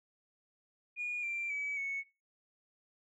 sine tone with pitch steps, 2441 / 2362 / 2285 / 2211 Hz, D#7 / D7 / D7 / C#7, -34 / +9 / -48 / -5 cents, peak -33 dBFS, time 0.96-2.04 s, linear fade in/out 50 ms, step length 270 ms, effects noise-tail reverb RT60 0.3 s tail -22 dB re dry + tanh soft clip ceiling -30 dBFS

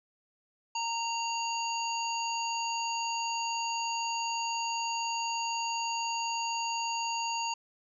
harmonic tone with a mistuned harmonic, 926 Hz, A#5, 12 cents flat, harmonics 1 / 3 / 5 / 7, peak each -32 / -37 / -39 / -40 dBFS, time 0.75-7.54 s, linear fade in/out 5 ms, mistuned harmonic 7, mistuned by +55 cents, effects none

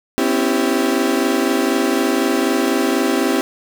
35% pulse chord, C# half-diminished seventh, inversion third, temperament equal with one note detuned, 253.2 / 277.2 / 329.6 / 392 Hz, B3 / C#4 / E4 / G4, +43 / 0 / 0 / 0 cents, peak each -19 dBFS, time 0.18-3.41 s, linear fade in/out 0 ms, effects none

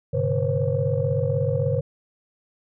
sine tone cluster, 102.5 / 129.8 / 146 / 488 / 535 Hz, G#2 / C3 / D3 / B4 / C5, -22 / -13 / -10 / -21 / +38 cents, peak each -26 dBFS, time 0.13-1.81 s, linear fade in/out 10 ms, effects tanh soft clip ceiling -10 dBFS

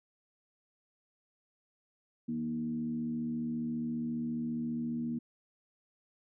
sine tone with frequency modulation, 236.8 Hz, A#3, 27 cents sharp, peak -32 dBFS, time 2.28-5.19 s, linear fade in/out 10 ms, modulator 74.7 Hz, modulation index 0.6, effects none

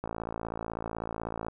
click train, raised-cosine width 1 ms, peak -20 dBFS, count 82, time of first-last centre 0.04-1.484 s, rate 56.1 Hz, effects none

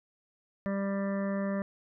harmonic tone, 197.4 Hz, G3, 12 cents sharp, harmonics 1 / 2 / 3 / 5 / 6 / 7 / 8 / 9 / 10, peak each -30 / -43 / -35 / -47 / -45 / -51 / -54 / -45 / -53 dBFS, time 0.66-1.62 s, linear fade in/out 0 ms, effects none

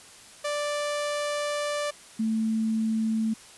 sawtooth / sine tone pair in turn, 587.3 / 221.5 Hz, D5 / A3, 0 / +12 cents, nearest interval octave + perfect fourth, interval 1688 cents, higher first, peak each -23 / -23 dBFS, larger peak neither, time 0.44-1.91 / 2.19-3.34 s, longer first, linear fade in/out 10 ms, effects white hiss -49 dBFS RMS until 3.57 s + resampled to 24000 Hz

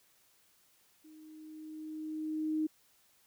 sine tone with level ramp, 311.1 Hz, D#4, in tune, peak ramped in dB -53 to -28 dBFS, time 1.04-2.67 s, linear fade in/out 10 ms, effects white hiss -68 dBFS RMS until 3.26 s

